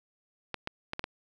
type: clicks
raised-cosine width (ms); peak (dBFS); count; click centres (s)
0.3; -17; 5; 0.543 / 0.674 / 0.934 / 0.994 / 1.041
effects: none